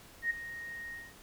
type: tone with ADSR envelope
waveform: sine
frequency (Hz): 1864.7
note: A#6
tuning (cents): 0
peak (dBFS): -26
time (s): 0.22-1.14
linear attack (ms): 82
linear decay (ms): 13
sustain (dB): -14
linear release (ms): 210
effects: pink hiss -55 dBFS RMS until 1.22 s